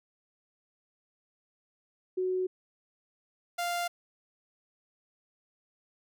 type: tone pair in turn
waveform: sine / sawtooth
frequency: 370 / 697.2 Hz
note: F#4 / F5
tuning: 0 / -3 cents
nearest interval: major seventh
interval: 1097 cents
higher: second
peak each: -27 / -26 dBFS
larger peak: second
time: 2.17-2.47 / 3.58-3.88 s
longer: neither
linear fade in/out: 10 ms
effects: none